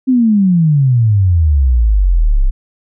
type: exponential sweep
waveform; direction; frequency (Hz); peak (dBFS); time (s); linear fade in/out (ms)
sine; down; 266.4 to 30.92; -7; 0.07-2.51; 20
effects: none